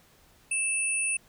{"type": "tone pair together", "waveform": "sine", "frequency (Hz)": [2636, 9394], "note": ["E7", "D9"], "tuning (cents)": [-1, -1], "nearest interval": "octave + minor seventh", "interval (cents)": 2200, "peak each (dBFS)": -28, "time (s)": [0.51, 1.17], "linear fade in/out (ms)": 5, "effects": ["pink hiss -60 dBFS RMS until 1.28 s"]}